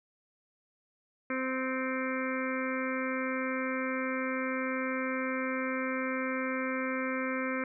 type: harmonic tone with a mistuned harmonic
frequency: 260.1 Hz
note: C4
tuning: 10 cents flat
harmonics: 1 / 2 / 4 / 5 / 6 / 7 / 8 / 9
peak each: -34 / -36 / -42 / -40 / -40 / -43 / -40 / -42 dBFS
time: 1.3-7.64 s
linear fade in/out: 2 ms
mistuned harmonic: 8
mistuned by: +27 cents
effects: none